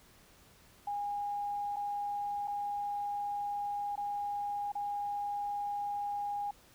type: tone with dropouts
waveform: sine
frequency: 817 Hz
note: G#5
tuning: 29 cents flat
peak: -33 dBFS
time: 0.87-6.51 s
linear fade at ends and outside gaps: 5 ms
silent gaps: 1.761-1.766 / 2.475-2.479 / 3.957-3.976 / 4.72-4.752 s
effects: pink hiss -61 dBFS RMS until 6.74 s